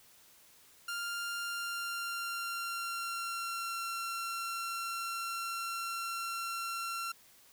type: tone with pitch glide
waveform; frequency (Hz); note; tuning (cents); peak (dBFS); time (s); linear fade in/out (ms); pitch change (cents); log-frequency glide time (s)
sawtooth; 1396.9 to 1363.4; F6 to F6; 0 to -42; -32; 0.88-7.12; 5; -42; 1.39-3.82
effects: white hiss -61 dBFS RMS until 7.52 s